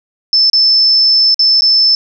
sine tone with dropouts, 5274 Hz, E8, in tune, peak -6 dBFS, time 0.33-1.95 s, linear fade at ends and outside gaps 1 ms, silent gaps 0.499-0.532 / 1.344-1.393 / 1.609-1.62 s, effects none

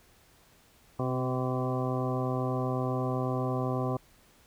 harmonic tone with a mistuned harmonic, 128 Hz, C3, 38 cents flat, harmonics 1 / 2 / 3 / 4 / 5 / 6 / 8 / 9, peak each -31 / -34 / -36 / -37 / -38 / -39 / -40 / -41 dBFS, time 0.99-3.97 s, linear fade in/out 5 ms, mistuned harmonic 2, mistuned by +15 cents, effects pink hiss -61 dBFS RMS until 4.46 s

